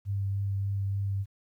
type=tone with vibrato; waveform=sine; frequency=98.9 Hz; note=G2; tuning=16 cents sharp; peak=-27 dBFS; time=0.05-1.26 s; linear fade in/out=50 ms; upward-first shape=triangle; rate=3.4 Hz; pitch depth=15 cents each way; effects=11-bit